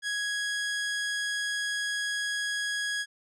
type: tone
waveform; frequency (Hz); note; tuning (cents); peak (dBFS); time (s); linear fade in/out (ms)
sawtooth; 1661.2; G#6; 0; -25; 0.02-3.06; 50
effects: resampled to 22050 Hz